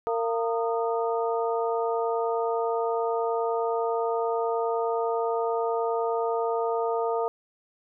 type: harmonic tone with a mistuned harmonic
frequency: 229.6 Hz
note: A#3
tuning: 26 cents flat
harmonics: 2 / 3 / 4 / 5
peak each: -26 / -30 / -32 / -34 dBFS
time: 0.07-7.28 s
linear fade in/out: 0 ms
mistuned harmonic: 5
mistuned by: +120 cents
effects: none